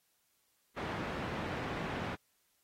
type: band-pass noise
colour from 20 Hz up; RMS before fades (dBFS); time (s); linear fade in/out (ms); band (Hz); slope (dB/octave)
pink; -39; 0.76-2.16; 20; 100 to 2100; 12
effects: white hiss -75 dBFS RMS until 2.63 s + AAC 48 kbps